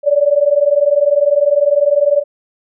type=tone pair together; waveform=sine; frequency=567 / 587 Hz; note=C#5 / D5; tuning=+39 / -1 cents; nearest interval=minor second; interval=60 cents; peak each=-12 dBFS; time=0.03-2.24 s; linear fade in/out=50 ms; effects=none